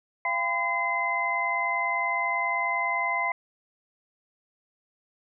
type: tone cluster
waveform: sine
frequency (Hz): 686 / 796 / 1011 / 2063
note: F5 / G5 / B5 / C7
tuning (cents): -31 / +26 / +40 / -25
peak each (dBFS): -32 / -34 / -29 / -27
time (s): 0.25-3.32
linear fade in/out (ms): 2
effects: none